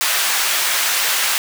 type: high-pass noise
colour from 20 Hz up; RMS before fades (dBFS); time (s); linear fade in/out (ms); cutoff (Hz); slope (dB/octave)
pink; -18; 0.01-1.38; 0; 1300; 12
effects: none